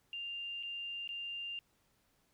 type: tone with dropouts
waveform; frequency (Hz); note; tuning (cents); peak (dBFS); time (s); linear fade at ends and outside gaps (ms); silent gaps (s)
sine; 2794; F7; 0; -39; 0.13-1.59; 1; 0.628-0.633 / 1.076-1.09
effects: pink hiss -74 dBFS RMS until 2.33 s